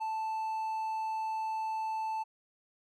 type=tone; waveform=triangle; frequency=880 Hz; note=A5; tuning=in tune; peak=-30 dBFS; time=0-2.24 s; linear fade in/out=20 ms; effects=none